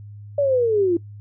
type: linear sweep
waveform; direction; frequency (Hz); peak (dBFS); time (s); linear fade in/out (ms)
sine; down; 583 to 330; -15; 0.38-0.97; 5
effects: noise-tail reverb RT60 0.1 s tail -18 dB re dry + added 103 Hz sine -36 dBFS peak until 1.2 s